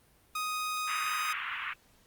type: tone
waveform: sawtooth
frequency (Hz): 1249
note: D#6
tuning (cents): +6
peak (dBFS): -28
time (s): 0.35-1.33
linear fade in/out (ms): 5
type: band-pass noise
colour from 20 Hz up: pink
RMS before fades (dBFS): -37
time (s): 0.87-1.74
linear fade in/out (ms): 20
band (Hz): 1100 to 2900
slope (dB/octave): 48
effects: pink hiss -64 dBFS RMS until 2.06 s + Opus 32 kbps